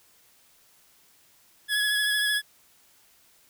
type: tone with vibrato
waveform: 25% pulse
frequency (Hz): 1686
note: G#6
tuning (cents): +26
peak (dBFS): -19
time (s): 1.68-2.42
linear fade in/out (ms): 50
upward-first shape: triangle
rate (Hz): 13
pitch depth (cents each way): 28
effects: white hiss -60 dBFS RMS until 3.49 s